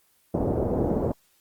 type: low-pass noise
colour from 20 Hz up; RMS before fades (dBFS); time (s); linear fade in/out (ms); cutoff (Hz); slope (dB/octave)
white; -25; 0.34-1.12; 5; 570; 24
effects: white hiss -64 dBFS RMS until 1.4 s + Opus 24 kbps